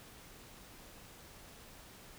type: silence
effects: pink hiss -55 dBFS RMS until 2.18 s